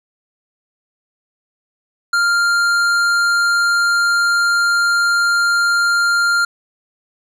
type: tone with hard clipping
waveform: sine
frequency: 1396.9 Hz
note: F6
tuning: in tune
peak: -14 dBFS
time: 2.13-6.45 s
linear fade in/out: 5 ms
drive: 11 dB
effects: none